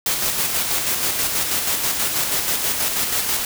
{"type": "noise with tremolo", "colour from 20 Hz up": "white", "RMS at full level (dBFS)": -20, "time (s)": [0.06, 3.45], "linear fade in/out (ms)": 2, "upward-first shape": "square", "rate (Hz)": 6.2, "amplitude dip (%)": 35, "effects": []}